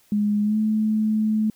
sine tone with pitch glide, 207.7 to 216.1 Hz, G#3 to A3, 0 to -31 cents, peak -18 dBFS, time 0.12-1.5 s, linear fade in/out 2 ms, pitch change +69 cents, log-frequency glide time 0.43-0.57 s, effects white hiss -59 dBFS RMS until 1.55 s

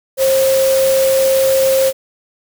sine tone in noise, 533 Hz, C5, 32 cents sharp, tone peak -10 dBFS, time 0.17-1.93 s, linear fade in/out 50 ms, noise white, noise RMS -22 dBFS, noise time 0.17-1.93 s, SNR +9 dB, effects none

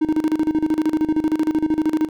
triangle tone with tremolo, 311.1 Hz, D#4, in tune, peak -12 dBFS, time 0.01-2.09 s, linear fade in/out 10 ms, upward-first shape square, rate 13 Hz, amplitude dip 80%, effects none

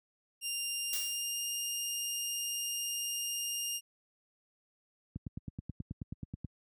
15% pulse tone with pitch glide, 2794 to 2818 Hz, F7 to F7, 0 to +15 cents, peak -27 dBFS, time 0.41-3.81 s, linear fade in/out 50 ms, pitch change +15 cents, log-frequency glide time 0.69-1.47 s
blue noise with exponential decay, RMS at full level -34 dBFS, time 0.93-1.33 s, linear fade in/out 1 ms, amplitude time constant 85 ms
click train, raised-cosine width 5 ms, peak -25 dBFS, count 13, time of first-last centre 5.16-6.446 s, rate 9.33 Hz
effects high-pass 80 Hz 12 dB/octave

